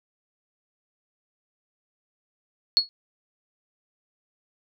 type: tone with exponential decay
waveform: sine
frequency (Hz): 4347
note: C#8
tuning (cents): -35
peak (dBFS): -11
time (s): 2.77-2.89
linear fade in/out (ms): 0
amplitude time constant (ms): 24
effects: none